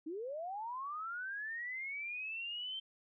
sine linear sweep, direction up, 294.9 to 3136 Hz, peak -39 dBFS, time 0.06-2.8 s, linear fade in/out 10 ms, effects none

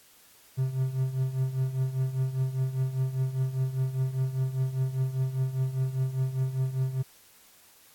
triangle tone with tremolo, 131.2 Hz, C3, 5 cents sharp, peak -20 dBFS, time 0.57-7.03 s, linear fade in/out 20 ms, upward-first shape triangle, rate 5 Hz, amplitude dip 80%, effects white hiss -57 dBFS RMS until 7.94 s + AAC 64 kbps

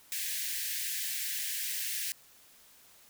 white high-pass noise, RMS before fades -35 dBFS, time 0.12-2.12 s, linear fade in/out 0 ms, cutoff 1600 Hz, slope 96 dB/octave, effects white hiss -59 dBFS RMS until 3.09 s

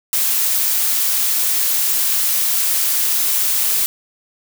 blue noise, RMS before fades -17 dBFS, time 0.13-3.86 s, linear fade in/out 0 ms, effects none

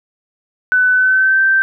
sine tone with pitch glide, 1500 to 1561 Hz, F#6 to G6, +23 to -8 cents, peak -9 dBFS, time 0.72-1.62 s, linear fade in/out 0 ms, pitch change +69 cents, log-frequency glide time 0.92-1.42 s, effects none

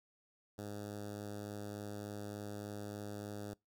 10% pulse tone with notch filter, 103.4 Hz, G#2, 7 cents flat, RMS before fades -45 dBFS, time 0.58-3.54 s, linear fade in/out 5 ms, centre 2300 Hz, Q 0.8, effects noise-tail reverb RT60 0.2 s tail -25 dB re dry

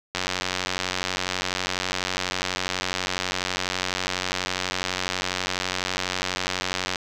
click train, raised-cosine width 0.2 ms, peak -7 dBFS, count 628, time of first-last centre 0.15-6.958 s, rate 92.1 Hz, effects none

